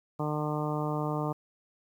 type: harmonic tone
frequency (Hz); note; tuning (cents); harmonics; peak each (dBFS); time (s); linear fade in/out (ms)
150.7; D3; +45; 1 / 2 / 3 / 4 / 5 / 6 / 7 / 8; -32 / -35 / -37 / -38 / -39 / -40 / -40 / -41; 0.19-1.33; 10
effects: 10-bit